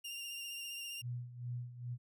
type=tone with vibrato; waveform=sawtooth; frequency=2794 Hz; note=F7; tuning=in tune; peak=-39 dBFS; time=0.04-1.02 s; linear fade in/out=10 ms; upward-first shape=triangle; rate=15 Hz; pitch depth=30 cents each way
type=tone with tremolo; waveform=sine; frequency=122 Hz; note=B2; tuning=21 cents flat; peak=-37 dBFS; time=1.01-1.98 s; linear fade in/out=50 ms; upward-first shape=sine; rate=2.4 Hz; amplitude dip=75%
effects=none